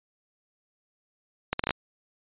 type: accelerating click train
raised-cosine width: 0.3 ms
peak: -9 dBFS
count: 6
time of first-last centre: 1.53-1.707 s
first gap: 64 ms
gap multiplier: 0.7
effects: resampled to 8000 Hz